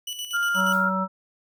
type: tone with tremolo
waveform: sawtooth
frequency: 2960 Hz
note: F#7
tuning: in tune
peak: -26 dBFS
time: 0.07-0.73 s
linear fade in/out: 5 ms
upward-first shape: square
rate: 8.4 Hz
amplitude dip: 55%
type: tone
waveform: sine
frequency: 1400 Hz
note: F6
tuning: 4 cents sharp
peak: -21 dBFS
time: 0.33-0.9 s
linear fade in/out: 20 ms
type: harmonic tone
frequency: 189.2 Hz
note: F#3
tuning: 39 cents sharp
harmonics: 1 / 3 / 5 / 7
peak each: -26 / -31 / -30 / -26 dBFS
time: 0.54-1.08 s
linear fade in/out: 50 ms
type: noise with exponential decay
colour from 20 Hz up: blue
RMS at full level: -39 dBFS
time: 0.73-0.98 s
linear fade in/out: 0 ms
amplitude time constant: 54 ms
effects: none